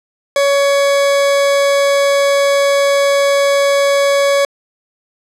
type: tone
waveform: 40% pulse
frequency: 561 Hz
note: C#5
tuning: 21 cents sharp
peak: -9 dBFS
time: 0.36-4.45 s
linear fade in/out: 2 ms
effects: low-pass 10000 Hz 12 dB/octave